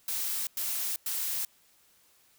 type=noise bursts; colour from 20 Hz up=blue; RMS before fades=-32 dBFS; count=3; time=0.08-1.45 s; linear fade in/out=2 ms; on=390 ms; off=100 ms; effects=white hiss -64 dBFS RMS until 2.38 s